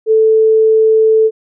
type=tone; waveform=sine; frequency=440 Hz; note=A4; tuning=in tune; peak=-6 dBFS; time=0.06-1.31 s; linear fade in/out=50 ms; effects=none